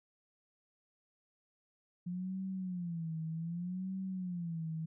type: tone with vibrato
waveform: sine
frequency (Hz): 174.6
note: F3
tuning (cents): 0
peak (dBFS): -36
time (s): 2.06-4.86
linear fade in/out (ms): 10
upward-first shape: sine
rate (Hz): 0.65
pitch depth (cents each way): 150
effects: none